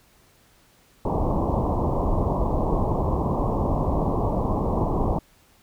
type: low-pass noise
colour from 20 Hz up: pink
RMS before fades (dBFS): -23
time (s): 1.05-5.19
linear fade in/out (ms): 5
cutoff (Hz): 1100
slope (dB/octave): 96
effects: pink hiss -58 dBFS RMS until 5.62 s